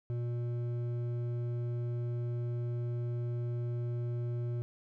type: tone with hard clipping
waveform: sine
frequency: 120 Hz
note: B2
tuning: 49 cents flat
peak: -34 dBFS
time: 0.1-4.62 s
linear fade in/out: 0 ms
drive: 8 dB
effects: none